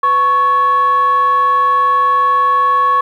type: tone with frequency modulation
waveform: sine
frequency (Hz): 1108.7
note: C#6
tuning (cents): 0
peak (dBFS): -8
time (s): 0.03-3.01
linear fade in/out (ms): 5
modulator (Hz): 606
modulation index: 0.31
effects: tanh soft clip ceiling -5 dBFS + 8-bit